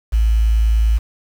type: tone with quantisation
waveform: sine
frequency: 55 Hz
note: A1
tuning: in tune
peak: -11 dBFS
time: 0.12-0.99 s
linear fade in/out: 20 ms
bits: 6
effects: none